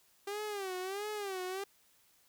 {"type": "tone with vibrato", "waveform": "sawtooth", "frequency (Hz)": 394.3, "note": "G4", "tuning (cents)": 10, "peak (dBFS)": -33, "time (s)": [0.27, 1.64], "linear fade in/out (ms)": 5, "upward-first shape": "sine", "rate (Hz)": 1.5, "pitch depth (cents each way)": 130, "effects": ["white hiss -68 dBFS RMS until 2.28 s"]}